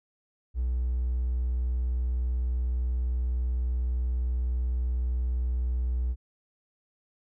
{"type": "tone with hard clipping", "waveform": "triangle", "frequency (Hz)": 61.74, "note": "B1", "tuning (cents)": 0, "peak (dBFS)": -25, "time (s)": [0.54, 6.16], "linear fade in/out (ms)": 50, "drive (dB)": 3, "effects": []}